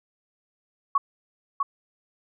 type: tone with echo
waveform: sine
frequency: 1116 Hz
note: C#6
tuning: 11 cents sharp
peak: -17 dBFS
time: 0.95-0.98 s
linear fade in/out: 5 ms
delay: 650 ms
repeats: 1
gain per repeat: -4 dB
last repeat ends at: 1.63 s
effects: none